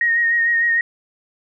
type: tone with vibrato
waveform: sine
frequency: 1864.7 Hz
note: A#6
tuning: in tune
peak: -14 dBFS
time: 0.01-0.81 s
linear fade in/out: 2 ms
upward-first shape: sine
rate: 6.6 Hz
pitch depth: 26 cents each way
effects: none

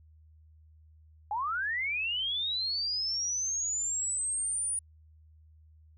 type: linear sweep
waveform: sine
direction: up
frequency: 797 to 9630 Hz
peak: -29 dBFS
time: 1.31-4.79 s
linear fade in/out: 2 ms
effects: added 78 Hz sine -55 dBFS peak until 5.97 s

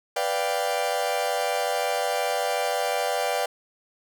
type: chord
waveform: 40% pulse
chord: G dominant seventh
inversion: first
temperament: equal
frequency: 493.9 / 587.3 / 698.5 / 784 Hz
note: B4 / D5 / F5 / G5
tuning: 0 / 0 / 0 / 0 cents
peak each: -29 / -28 / -29 / -28 dBFS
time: 0.16-3.46 s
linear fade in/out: 5 ms
effects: none

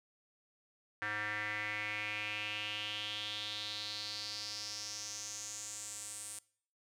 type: tone with band-pass filter sweep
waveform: square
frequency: 105.2 Hz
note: G#2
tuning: 23 cents sharp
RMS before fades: -41 dBFS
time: 1.02-6.39 s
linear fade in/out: 0 ms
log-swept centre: 1700 to 8900 Hz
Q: 4.7
effects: noise-tail reverb RT60 0.6 s tail -24 dB re dry

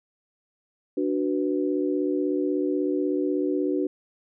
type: chord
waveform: sine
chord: B minor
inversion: first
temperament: equal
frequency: 293.7 / 370 / 493.9 Hz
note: D4 / F#4 / B4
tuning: 0 / 0 / 0 cents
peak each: -25 / -26 / -31 dBFS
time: 0.97-3.87 s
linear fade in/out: 5 ms
effects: none

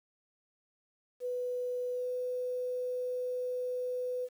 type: tone with pitch glide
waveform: sine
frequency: 495.7 to 499.7 Hz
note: B4 to B4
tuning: +6 to +20 cents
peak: -32 dBFS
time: 1.2-4.29 s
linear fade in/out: 50 ms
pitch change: +14 cents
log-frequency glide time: 1.92-2.08 s
effects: 10-bit

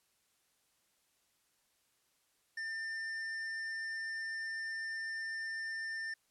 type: tone with hard clipping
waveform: sine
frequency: 1796 Hz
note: A6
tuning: 35 cents sharp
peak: -39 dBFS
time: 2.57-6.14 s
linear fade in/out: 5 ms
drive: 7 dB
effects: white hiss -75 dBFS RMS until 6.3 s + low-pass 12000 Hz 12 dB/octave

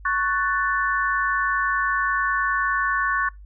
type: chord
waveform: sine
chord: F# minor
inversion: second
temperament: equal with one note detuned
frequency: 1108.7 / 1489.4 / 1760 Hz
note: C#6 / F#6 / A6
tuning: 0 / +11 / 0 cents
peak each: -23 / -24 / -25 dBFS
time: 0.05-3.29 s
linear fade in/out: 5 ms
effects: noise-tail reverb RT60 0.2 s tail -25 dB re dry + added 50 Hz sine -40 dBFS peak until 3.45 s

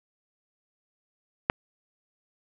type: click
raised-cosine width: 0.5 ms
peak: -5 dBFS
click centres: 1.499 s
effects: none

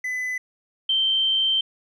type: tone pair in turn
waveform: triangle / sine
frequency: 2007 / 3124 Hz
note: B6 / G7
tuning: +27 / -7 cents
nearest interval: minor sixth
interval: 766 cents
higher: second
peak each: -23 / -18 dBFS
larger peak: second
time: 0.04-0.38 / 0.89-1.61 s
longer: second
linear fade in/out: 5 ms
effects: none

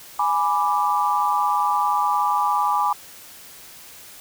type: chord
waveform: sine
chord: G# diminished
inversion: none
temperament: equal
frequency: 830.6 / 987.8 / 1174.7 Hz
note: G#5 / B5 / D6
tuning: 0 / 0 / 0 cents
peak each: -22 dBFS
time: 0.19-2.93 s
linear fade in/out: 5 ms
effects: white hiss -43 dBFS RMS until 4.2 s

